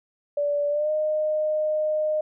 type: tone with pitch glide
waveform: sine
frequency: 580 to 614.5 Hz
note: D5 to D#5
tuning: -22 to -22 cents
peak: -21 dBFS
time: 0.37-2.21 s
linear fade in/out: 5 ms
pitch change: +100 cents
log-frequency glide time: 0.69-0.91 s
effects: none